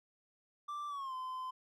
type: tone with pitch glide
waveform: triangle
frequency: 1174.7 to 1028.6 Hz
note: D6 to C6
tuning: 0 to -30 cents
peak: -37 dBFS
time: 0.68-1.51 s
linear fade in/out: 10 ms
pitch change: -230 cents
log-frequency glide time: 0.88-1.14 s
effects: none